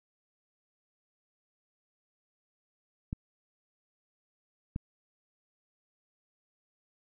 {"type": "clicks", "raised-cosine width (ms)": 5, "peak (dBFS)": -21, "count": 2, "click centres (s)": [3.129, 4.761], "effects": []}